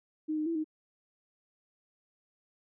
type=tone with pitch steps; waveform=sine; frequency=309.9 / 306.6 / 332.3 / 311.4 Hz; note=D#4 / D#4 / E4 / D#4; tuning=-7 / -25 / +14 / +2 cents; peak=-29 dBFS; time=0.28-0.644 s; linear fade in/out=20 ms; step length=91 ms; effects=none